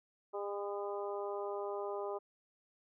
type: harmonic tone with a mistuned harmonic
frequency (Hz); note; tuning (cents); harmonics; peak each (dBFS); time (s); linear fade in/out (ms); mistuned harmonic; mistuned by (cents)
202.1; G#3; -47; 2 / 3 / 4 / 5 / 6; -39 / -43 / -45 / -47 / -49; 0.33-2.19; 20; 6; +23
effects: none